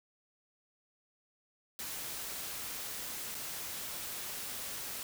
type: noise with dropouts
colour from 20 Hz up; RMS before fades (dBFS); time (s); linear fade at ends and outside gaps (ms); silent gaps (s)
white; -41; 1.79-5.03; 1; 3.346-3.351
effects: none